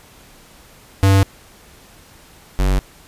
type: tone pair in turn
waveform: square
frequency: 97.3 / 47.24 Hz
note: G2 / F#1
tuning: -12 / +37 cents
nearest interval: octave + minor second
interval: 1251 cents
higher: first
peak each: -10 / -14 dBFS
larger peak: first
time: 1.03-1.23 / 2.59-2.79 s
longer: neither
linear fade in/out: 0 ms
effects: pink hiss -46 dBFS RMS until 3.07 s + resampled to 32000 Hz